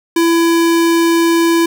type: tone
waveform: square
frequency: 334.5 Hz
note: E4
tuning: 25 cents sharp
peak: -10 dBFS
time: 0.16-1.66 s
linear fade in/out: 5 ms
effects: none